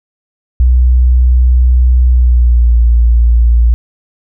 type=tone with pitch glide; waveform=sine; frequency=62.1 to 58.28 Hz; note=B1 to A#1; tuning=+10 to 0 cents; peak=-4 dBFS; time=0.6-3.74 s; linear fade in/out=0 ms; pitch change=-110 cents; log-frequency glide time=2.08-2.77 s; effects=none